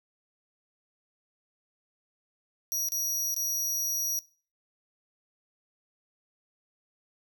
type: tone with dropouts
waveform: sawtooth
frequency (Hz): 5770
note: F#8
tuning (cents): -44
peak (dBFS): -25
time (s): 2.72-4.19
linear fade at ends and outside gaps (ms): 0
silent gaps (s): 2.887-2.92 / 3.343-3.364
effects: noise-tail reverb RT60 0.4 s tail -21 dB re dry